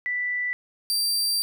sine / sawtooth tone pair in turn, 1975.5 / 4699 Hz, B6 / D8, 0 / 0 cents, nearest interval octave + minor third, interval 1500 cents, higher second, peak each -24 / -19 dBFS, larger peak second, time 0.06-0.53 / 0.9-1.42 s, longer second, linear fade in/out 0 ms, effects none

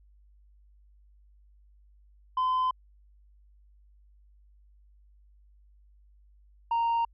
sine tone pair in turn, 1023 / 928.1 Hz, C6 / A#5, -39 / -8 cents, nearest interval major second, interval 169 cents, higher first, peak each -21 dBFS, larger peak neither, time 2.37-2.71 / 6.71-7.05 s, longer neither, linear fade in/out 5 ms, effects tanh soft clip ceiling -23 dBFS + added 50 Hz sine -56 dBFS peak until 7.13 s

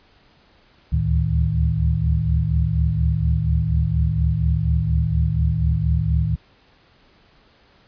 sine tone cluster, 70.4 / 74.6 / 111 / 157.3 Hz, C#2 / D2 / A2 / D#3, +27 / +28 / +16 / +19 cents, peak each -22 dBFS, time 0.92-6.36 s, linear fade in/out 10 ms, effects pink hiss -55 dBFS RMS until 7.87 s + resampled to 11025 Hz

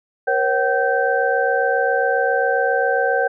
sine tone cluster, 475.6 / 543 / 761 / 1556 Hz, A#4 / C#5 / F#5 / G6, +35 / -36 / +48 / -13 cents, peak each -21 dBFS, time 0.27-3.28 s, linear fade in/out 10 ms, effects none

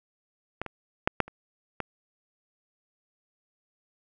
clicks, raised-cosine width 0.5 ms, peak -16 / -21 / -6 / -6 / -28 / -15 dBFS, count 6, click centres 0.616 / 0.663 / 1.075 / 1.203 / 1.28 / 1.803 s, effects none

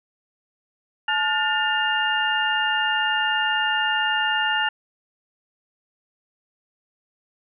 sine tone cluster, 863 / 1431 / 1791 / 2812 Hz, A5 / F6 / A6 / F7, -34 / +42 / +30 / +11 cents, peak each -25 dBFS, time 1.08-4.69 s, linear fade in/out 5 ms, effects none

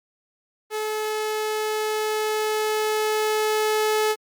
sawtooth tone with level ramp, 430.2 Hz, A4, 39 cents flat, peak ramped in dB -21 to -15 dBFS, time 0.7-4.16 s, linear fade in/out 50 ms, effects Opus 32 kbps

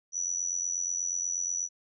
sine tone with amplitude modulation, 5920 Hz, F#8, in tune, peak -25 dBFS, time 0.12-1.69 s, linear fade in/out 50 ms, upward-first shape sine, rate 88.3 Hz, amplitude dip 85%, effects none

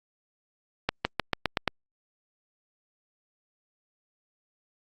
accelerating click train, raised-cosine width 0.3 ms, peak -7 dBFS, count 7, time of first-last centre 0.89-1.677 s, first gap 160 ms, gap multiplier 0.92, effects Opus 48 kbps

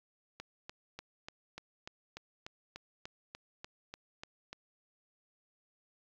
click train, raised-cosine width 0.2 ms, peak -26 dBFS, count 15, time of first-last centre 0.4-4.53 s, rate 3.39 Hz, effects low-pass 6000 Hz 12 dB/octave + 10-bit

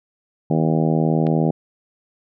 harmonic tone, 79.8 Hz, D#2, 44 cents sharp, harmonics 2 / 3 / 4 / 5 / 6 / 7 / 8 / 9 / 10, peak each -18 / -22 / -24 / -26 / -28 / -29 / -30 / -31 / -32 dBFS, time 0.5-1.51 s, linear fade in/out 5 ms
click, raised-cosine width 0.3 ms, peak -20 dBFS, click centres 1.268 s
effects none

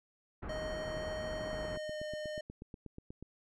pink low-pass noise, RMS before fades -43 dBFS, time 0.42-1.77 s, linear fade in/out 10 ms, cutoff 1700 Hz, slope 24 dB/octave
square tone with pitch glide, 622.3 to 609.8 Hz, D#5 to D#5, 0 to -35 cents, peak -39 dBFS, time 0.49-2.41 s, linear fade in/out 5 ms, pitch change -35 cents, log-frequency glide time 1.46-2.01 s
click train, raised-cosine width 3 ms, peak -33 dBFS, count 16, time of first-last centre 1.41-3.226 s, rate 8.26 Hz
effects low-pass 6000 Hz 12 dB/octave

